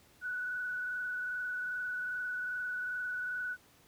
sine tone with frequency modulation, 1480 Hz, F#6, in tune, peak -34 dBFS, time 0.21-3.57 s, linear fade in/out 50 ms, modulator 22.5 Hz, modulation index 0.95, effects pink hiss -63 dBFS RMS until 3.87 s + high-pass 60 Hz 12 dB/octave

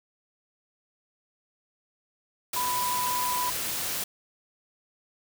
sine tone in noise, 991 Hz, B5, 6 cents sharp, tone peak -27 dBFS, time 2.56-3.5 s, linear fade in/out 5 ms, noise white, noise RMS -31 dBFS, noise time 2.53-4.04 s, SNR +1 dB, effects none

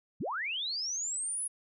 sine linear sweep, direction up, 89.7 to 10548 Hz, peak -32 dBFS, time 0.2-1.48 s, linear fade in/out 10 ms, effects none

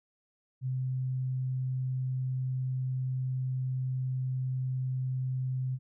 sine tone, 129.3 Hz, C3, 20 cents flat, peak -29 dBFS, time 0.61-5.79 s, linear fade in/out 50 ms, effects none

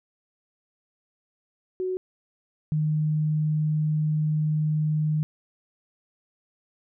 sine tone pair in turn, 370.7 / 153.45 Hz, F#4 / D#3, +3 / -24 cents, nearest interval octave + minor third, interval 1527 cents, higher first, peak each -25 / -21 dBFS, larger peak second, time 1.8-1.97 / 2.72-5.23 s, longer second, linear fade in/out 0 ms, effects none

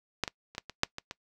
clicks, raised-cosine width 0.2 ms, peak -10 / -16 / -29 / -16 / -23 / -6 / -20 / -20 dBFS, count 8, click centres 0.237 / 0.278 / 0.55 / 0.581 / 0.697 / 0.834 / 0.984 / 1.111 s, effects noise-tail reverb RT60 0.1 s tail -23 dB re dry

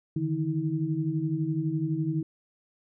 sine tone cluster, 147.6 / 159.5 / 320.8 Hz, D3 / D#3 / E4, +9 / +43 / -47 cents, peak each -30 dBFS, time 0.16-2.23 s, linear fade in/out 5 ms, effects none

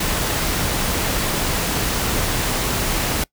pink noise, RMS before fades -21 dBFS, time 0-3.24 s, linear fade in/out 5 ms, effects noise-tail reverb RT60 0.1 s tail -23 dB re dry

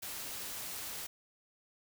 white noise, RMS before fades -42 dBFS, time 0.02-1.07 s, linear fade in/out 10 ms, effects none

